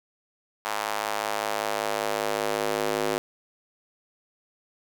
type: tone with high-pass filter sweep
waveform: square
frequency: 52.6 Hz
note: G#1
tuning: 23 cents sharp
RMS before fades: -28 dBFS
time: 0.65-3.18 s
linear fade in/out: 0 ms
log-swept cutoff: 870 to 400 Hz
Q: 1.6
effects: none